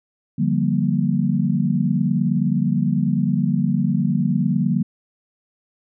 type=chord; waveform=sine; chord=G minor seventh; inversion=second; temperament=just; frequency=147 / 176.4 / 196 / 235.2 Hz; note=D3 / F3 / G3 / Bb3; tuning=+2 / +18 / 0 / +16 cents; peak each=-22 dBFS; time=0.38-4.83 s; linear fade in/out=10 ms; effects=none